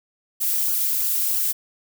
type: noise with flanger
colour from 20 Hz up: violet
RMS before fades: -22 dBFS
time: 0.4-1.53 s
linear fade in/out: 20 ms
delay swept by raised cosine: 0.65 to 2.55 ms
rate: 3.1 Hz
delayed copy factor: +0.65
effects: none